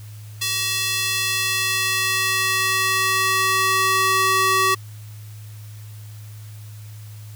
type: tone with high-pass filter sweep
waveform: square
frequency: 379.8 Hz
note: F#4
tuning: 45 cents sharp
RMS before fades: -20 dBFS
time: 0.41-4.75 s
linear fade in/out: 10 ms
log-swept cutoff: 3300 to 910 Hz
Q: 1.1
effects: added 106 Hz sine -35 dBFS peak until 7.35 s + white hiss -49 dBFS RMS until 7.35 s